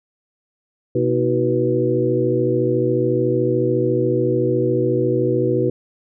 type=tone cluster; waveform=sine; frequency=126.5 / 241 / 321.3 / 375.2 / 490.1 Hz; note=B2 / B3 / E4 / F#4 / B4; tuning=+42 / -42 / -44 / +24 / -13 cents; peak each=-22 / -27 / -22 / -20 / -21 dBFS; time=0.95-5.7 s; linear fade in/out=5 ms; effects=none